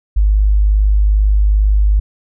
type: tone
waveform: sine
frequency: 51.2 Hz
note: G#1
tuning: 24 cents flat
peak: -8 dBFS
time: 0.16-2 s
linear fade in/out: 10 ms
effects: none